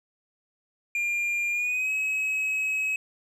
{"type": "tone with pitch glide", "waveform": "triangle", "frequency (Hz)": [2400, 2557], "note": ["D7", "D#7"], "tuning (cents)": [37, 47], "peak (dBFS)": -23, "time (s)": [0.95, 2.96], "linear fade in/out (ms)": 2, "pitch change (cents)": 110, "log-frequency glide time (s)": [1.51, 1.91], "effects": []}